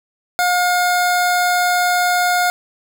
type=tone; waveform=25% pulse; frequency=715 Hz; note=F5; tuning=41 cents sharp; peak=-10 dBFS; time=0.39-2.5 s; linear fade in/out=0 ms; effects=none